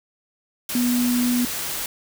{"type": "tone in noise", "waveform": "sine", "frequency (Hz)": 244.5, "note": "B3", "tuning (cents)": -17, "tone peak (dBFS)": -18, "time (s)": [0.75, 1.45], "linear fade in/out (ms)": 2, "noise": "white", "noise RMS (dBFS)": -28, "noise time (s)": [0.69, 1.86], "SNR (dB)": 7, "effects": []}